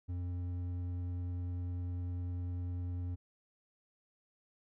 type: tone with hard clipping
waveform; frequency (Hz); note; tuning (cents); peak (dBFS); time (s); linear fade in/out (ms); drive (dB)
sine; 89; F2; +33; -37; 0.08-3.16; 20; 6
effects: none